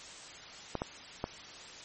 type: clicks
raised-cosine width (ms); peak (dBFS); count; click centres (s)
1; -18; 3; 0.753 / 0.819 / 1.241
effects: white hiss -48 dBFS RMS until 1.84 s + MP3 32 kbps